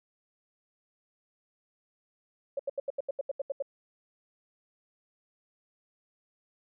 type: tone bursts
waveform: sine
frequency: 554.4 Hz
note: C#5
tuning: in tune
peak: -28 dBFS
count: 11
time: 2.57-3.624 s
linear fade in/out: 5 ms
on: 24 ms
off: 79 ms
effects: none